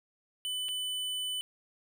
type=tone with dropouts; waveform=square; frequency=3000 Hz; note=F#7; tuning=23 cents sharp; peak=-33 dBFS; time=0.45-1.41 s; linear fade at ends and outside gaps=0 ms; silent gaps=0.685-0.689 s; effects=none